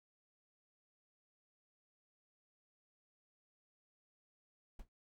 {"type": "noise with exponential decay", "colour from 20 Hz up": "brown", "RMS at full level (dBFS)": -43, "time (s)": [4.79, 4.89], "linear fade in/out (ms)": 5, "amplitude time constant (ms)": 20, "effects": []}